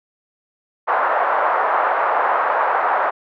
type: band-pass noise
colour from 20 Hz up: pink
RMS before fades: -18 dBFS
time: 0.87-3.11 s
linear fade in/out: 20 ms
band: 650 to 1400 Hz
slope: 24 dB/octave
effects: none